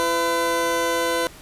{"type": "tone pair together", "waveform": "20% pulse", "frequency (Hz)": [336.6, 505], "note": ["E4", "B4"], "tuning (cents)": [36, 39], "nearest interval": "perfect fifth", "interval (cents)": 703, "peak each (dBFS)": [-21, -16], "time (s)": [0, 1.27], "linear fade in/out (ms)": 0, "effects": ["pink hiss -44 dBFS RMS until 1.41 s", "resampled to 32000 Hz"]}